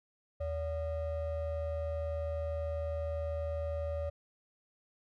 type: ring-modulated tone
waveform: triangle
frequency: 325.1 Hz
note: E4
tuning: 24 cents flat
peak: -28 dBFS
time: 0.4-4.1 s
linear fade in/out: 10 ms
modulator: 246 Hz
effects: none